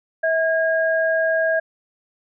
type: tone pair together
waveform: sine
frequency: 647.3 / 1631 Hz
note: E5 / G#6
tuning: -32 / -32 cents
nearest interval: octave + major third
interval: 1600 cents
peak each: -18 / -21 dBFS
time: 0.23-1.6 s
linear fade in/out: 10 ms
effects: none